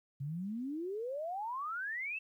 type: exponential sweep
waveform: sine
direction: up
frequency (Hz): 133 to 2708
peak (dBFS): -36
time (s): 0.2-2.19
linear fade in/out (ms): 10
effects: 12-bit